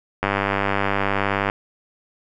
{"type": "click train", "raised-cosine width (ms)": 0.5, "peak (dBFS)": -5, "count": 127, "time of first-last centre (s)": [0.23, 1.499], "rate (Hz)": 99.3, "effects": []}